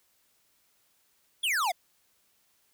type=exponential sweep; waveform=square; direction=down; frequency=3520 to 659.3 Hz; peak=-26 dBFS; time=1.43-1.72 s; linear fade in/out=10 ms; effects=white hiss -69 dBFS RMS until 2.73 s